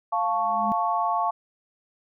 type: chord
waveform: sine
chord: F augmented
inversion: none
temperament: equal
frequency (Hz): 698.5 / 880 / 1108.7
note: F5 / A5 / C#6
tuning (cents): 0 / 0 / 0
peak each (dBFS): -26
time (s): 0.12-1.31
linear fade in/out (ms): 10
type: tone with exponential growth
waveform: sine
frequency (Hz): 210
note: G#3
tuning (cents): +19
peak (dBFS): -25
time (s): 0.21-0.72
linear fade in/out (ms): 0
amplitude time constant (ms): 110
effects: none